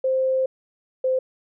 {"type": "tone pair in turn", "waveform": "sine", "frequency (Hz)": [523.3, 518.2], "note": ["C5", "C5"], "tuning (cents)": [0, -17], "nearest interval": "unison", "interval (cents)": 17, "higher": "first", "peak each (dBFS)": -18, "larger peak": "neither", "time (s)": [[0.04, 0.46], [1.04, 1.19]], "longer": "first", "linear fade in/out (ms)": 5, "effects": []}